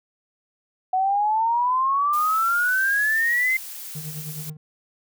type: exponential sweep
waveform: sine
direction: up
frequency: 740 to 2096 Hz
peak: -18 dBFS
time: 0.93-3.57 s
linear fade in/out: 5 ms
type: noise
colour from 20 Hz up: blue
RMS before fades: -36 dBFS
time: 2.13-4.5 s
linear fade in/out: 5 ms
type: tone with tremolo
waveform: triangle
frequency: 153.3 Hz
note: D#3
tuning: 25 cents flat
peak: -28 dBFS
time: 3.95-4.57 s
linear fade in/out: 5 ms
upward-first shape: sine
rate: 9.6 Hz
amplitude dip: 70%
effects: none